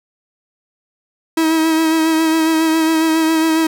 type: tone with vibrato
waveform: 45% pulse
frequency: 320.9 Hz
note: E4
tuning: 46 cents flat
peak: -12 dBFS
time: 1.37-3.67 s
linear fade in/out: 5 ms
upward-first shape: sine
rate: 7.3 Hz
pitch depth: 26 cents each way
effects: none